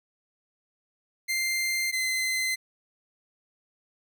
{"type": "tone pair in turn", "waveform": "sawtooth", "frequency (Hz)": [2093, 2058], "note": ["C7", "C7"], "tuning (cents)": [0, -29], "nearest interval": "unison", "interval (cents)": 29, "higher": "first", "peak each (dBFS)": -22, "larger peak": "neither", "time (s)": [[1.28, 1.92], [1.92, 2.56]], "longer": "neither", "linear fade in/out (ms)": 20, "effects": []}